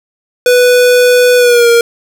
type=tone with pitch glide; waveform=square; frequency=494.1 to 468.8 Hz; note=B4 to A#4; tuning=+1 to +10 cents; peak=-5 dBFS; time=0.46-1.81 s; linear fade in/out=2 ms; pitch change=-91 cents; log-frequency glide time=1.37-1.69 s; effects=none